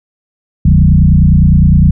sine tone with frequency modulation, 114.4 Hz, A#2, 32 cents flat, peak -3 dBFS, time 0.65-1.91 s, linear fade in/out 5 ms, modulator 29.8 Hz, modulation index 2.5, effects none

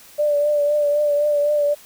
sine tone with vibrato, 587.3 Hz, D5, in tune, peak -15 dBFS, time 0.18-1.75 s, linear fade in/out 20 ms, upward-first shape triangle, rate 3.9 Hz, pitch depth 35 cents each way, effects white hiss -46 dBFS RMS until 1.85 s

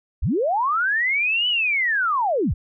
sine linear two-way sweep, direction up then down, 30.87 to 3000 to 30.87 Hz, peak -18 dBFS, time 0.22-2.54 s, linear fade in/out 10 ms, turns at 1.48 s, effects none

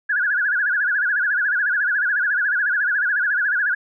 sine tone with vibrato, 1565 Hz, G6, 3 cents flat, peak -17 dBFS, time 0.09-3.75 s, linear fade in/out 10 ms, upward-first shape sine, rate 14 Hz, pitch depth 160 cents each way, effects none

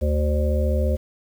harmonic tone, 74.6 Hz, D2, 28 cents sharp, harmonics 1 / 3 / 5 / 7 / 8, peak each -19 / -29 / -32 / -27 / -30 dBFS, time 0.01-0.97 s, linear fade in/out 20 ms, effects 8-bit

